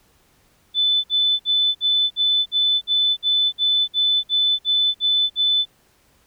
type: tone bursts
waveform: sine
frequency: 3507 Hz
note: A7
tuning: 6 cents flat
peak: -15 dBFS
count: 14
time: 0.74-5.655 s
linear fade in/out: 50 ms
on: 300 ms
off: 55 ms
effects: pink hiss -59 dBFS RMS until 6.26 s